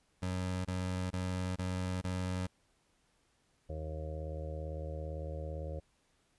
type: tone bursts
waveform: 25% pulse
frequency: 91.8 Hz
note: F#2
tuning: 13 cents flat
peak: -30 dBFS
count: 5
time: 0.22-2.47 s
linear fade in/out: 10 ms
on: 430 ms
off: 25 ms
type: harmonic tone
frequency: 77.78 Hz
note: D#2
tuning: in tune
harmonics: 1 / 2 / 4 / 5 / 6 / 7 / 8 / 9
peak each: -39 / -46 / -52 / -53 / -50 / -45 / -58 / -55 dBFS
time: 3.69-5.8 s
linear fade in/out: 10 ms
effects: pink hiss -73 dBFS RMS until 6.38 s + resampled to 24000 Hz